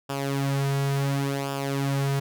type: tone with flanger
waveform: sawtooth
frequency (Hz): 138.59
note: C#3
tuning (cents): 0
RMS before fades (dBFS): -26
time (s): 0.09-2.2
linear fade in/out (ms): 10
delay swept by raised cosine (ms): 0.48 to 3.88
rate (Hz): 0.7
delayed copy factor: -0.65
effects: none